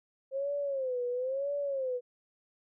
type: tone with vibrato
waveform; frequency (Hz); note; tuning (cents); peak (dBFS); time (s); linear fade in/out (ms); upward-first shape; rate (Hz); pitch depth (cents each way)
sine; 529; C5; +19; -30; 0.31-2.01; 50; sine; 1; 140
effects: none